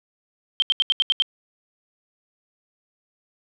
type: tone bursts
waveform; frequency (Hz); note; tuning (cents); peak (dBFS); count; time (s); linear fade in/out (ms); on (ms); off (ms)
sine; 3161; G7; +14; -15; 7; 0.6-1.222; 0; 22; 78
effects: none